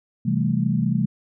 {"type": "chord", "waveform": "sine", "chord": "A minor seventh", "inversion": "first", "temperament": "equal", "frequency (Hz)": [130.81, 164.81, 196, 220], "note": ["C3", "E3", "G3", "A3"], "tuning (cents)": [0, 0, 0, 0], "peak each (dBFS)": -24, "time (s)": [0.25, 1.06], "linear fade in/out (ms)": 10, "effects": []}